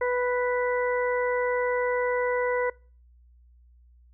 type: harmonic tone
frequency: 493.9 Hz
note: B4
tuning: in tune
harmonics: 1 / 2 / 3 / 4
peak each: -24 / -31 / -35 / -33 dBFS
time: 0.01-2.7 s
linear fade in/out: 5 ms
effects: noise-tail reverb RT60 0.4 s tail -25 dB re dry + added 60 Hz sine -53 dBFS peak until 4.13 s